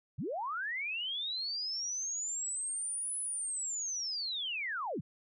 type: linear two-way sweep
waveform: sine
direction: up then down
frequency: 90.9 to 10190 to 90.9 Hz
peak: -34 dBFS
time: 0.18-5.01 s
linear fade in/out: 10 ms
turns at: 3.19 s
effects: none